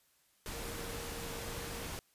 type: tone in noise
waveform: sine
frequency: 466.2 Hz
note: A#4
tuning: in tune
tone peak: -48 dBFS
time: 0.54-1.86 s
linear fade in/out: 0 ms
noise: pink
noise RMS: -42 dBFS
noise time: 0.46-1.99 s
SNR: -9 dB
effects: white hiss -71 dBFS RMS until 2.14 s + resampled to 32000 Hz